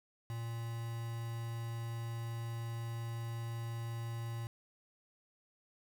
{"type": "tone with quantisation", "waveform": "triangle", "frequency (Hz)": 115.7, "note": "A#2", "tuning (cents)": -13, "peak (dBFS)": -36, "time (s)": [0.3, 4.47], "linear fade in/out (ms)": 0, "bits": 8, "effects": []}